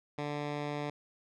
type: tone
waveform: 10% pulse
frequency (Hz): 146.83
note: D3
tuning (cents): 0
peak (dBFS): -26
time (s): 0.18-0.9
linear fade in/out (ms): 5
effects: low-pass 4000 Hz 12 dB/octave